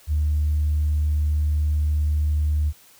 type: tone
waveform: sine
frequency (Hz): 75.3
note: D2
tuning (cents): +44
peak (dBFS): -17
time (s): 0.07-2.73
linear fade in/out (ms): 50
effects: tanh soft clip ceiling -14 dBFS + white hiss -52 dBFS RMS until 2.99 s